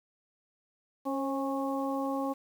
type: harmonic tone with a mistuned harmonic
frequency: 273.9 Hz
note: C#4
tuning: 21 cents flat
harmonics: 1 / 2 / 3 / 4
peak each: -32 / -35 / -37 / -38 dBFS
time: 1.05-2.34 s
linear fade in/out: 20 ms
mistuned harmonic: 2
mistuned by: -29 cents
effects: 9-bit